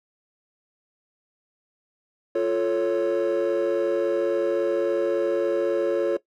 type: chord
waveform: triangle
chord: F augmented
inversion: none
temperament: equal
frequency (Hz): 349.2 / 440 / 554.4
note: F4 / A4 / C#5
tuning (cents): 0 / 0 / 0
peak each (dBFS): -22 / -22 / -21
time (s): 2.35-6.17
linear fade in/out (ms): 5
effects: noise-tail reverb RT60 0.1 s tail -18 dB re dry + tanh soft clip ceiling -14 dBFS

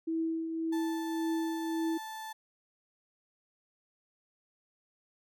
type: tone with tremolo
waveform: sine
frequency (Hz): 325.6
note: E4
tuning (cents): -21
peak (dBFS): -28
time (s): 0.07-1.98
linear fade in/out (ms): 10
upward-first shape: triangle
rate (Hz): 1.8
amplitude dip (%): 50
type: tone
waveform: 35% pulse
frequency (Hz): 878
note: A5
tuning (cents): -4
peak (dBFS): -38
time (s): 0.72-2.33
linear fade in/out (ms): 10
effects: none

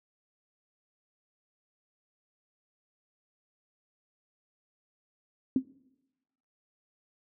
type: tone with exponential decay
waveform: sine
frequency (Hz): 261.6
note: C4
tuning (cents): 0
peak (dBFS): -18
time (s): 5.56-5.66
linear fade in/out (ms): 2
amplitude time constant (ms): 20
effects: noise-tail reverb RT60 1.0 s tail -22 dB re dry

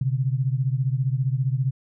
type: beating tone pair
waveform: sine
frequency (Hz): 127.1 / 142.1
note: C3 / C#3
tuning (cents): -50 / +43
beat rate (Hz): 15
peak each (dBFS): -22 / -25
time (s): 0.01-1.71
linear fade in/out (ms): 5
effects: none

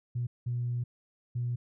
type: tone bursts at uneven times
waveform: sine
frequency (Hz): 121.2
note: B2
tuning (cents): -32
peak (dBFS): -28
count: 3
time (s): 0.15-0.27 / 0.46-0.84 / 1.35-1.56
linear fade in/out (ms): 10
effects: tanh soft clip ceiling -24 dBFS

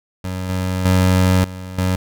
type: tone with level steps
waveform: 25% pulse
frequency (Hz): 92.5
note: F#2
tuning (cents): 0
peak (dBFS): -19 / -15 / -8 / -25 / -12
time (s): 0.24-1.96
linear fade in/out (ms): 5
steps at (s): 0.49 / 0.85 / 1.44 / 1.78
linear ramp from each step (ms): 2
effects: none

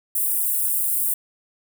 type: high-pass noise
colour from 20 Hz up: white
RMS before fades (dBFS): -22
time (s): 0.15-1.14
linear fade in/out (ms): 5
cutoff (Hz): 8800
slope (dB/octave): 48
effects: none

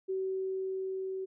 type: tone with level ramp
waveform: sine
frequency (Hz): 380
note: F#4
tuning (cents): +46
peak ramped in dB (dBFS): -30 to -34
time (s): 0.08-1.26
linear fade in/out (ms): 20
effects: none

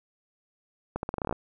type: accelerating click train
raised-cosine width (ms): 1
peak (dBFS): -16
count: 11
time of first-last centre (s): 0.96-1.326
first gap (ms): 71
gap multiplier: 0.84
effects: none

